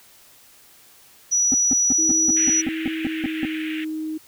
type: tone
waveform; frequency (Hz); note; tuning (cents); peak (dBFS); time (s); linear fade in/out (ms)
sine; 5870; F#8; -15; -16; 1.31-2.62; 20
type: tone bursts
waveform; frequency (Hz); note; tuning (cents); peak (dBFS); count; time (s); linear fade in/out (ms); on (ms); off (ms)
triangle; 262.3; C4; +4; -18; 11; 1.52-3.451; 0; 21; 170
type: tone with pitch glide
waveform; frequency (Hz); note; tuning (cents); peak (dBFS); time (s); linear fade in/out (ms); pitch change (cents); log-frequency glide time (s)
sine; 320 to 313.2; D#4 to D#4; +49 to +11; -25; 1.98-4.18; 10; -38; 2.94-3.64
type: band-pass noise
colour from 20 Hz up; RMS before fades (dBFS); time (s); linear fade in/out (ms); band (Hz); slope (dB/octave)
white; -34; 2.36-3.85; 10; 1600 to 3000; 48
effects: white hiss -51 dBFS RMS until 4.27 s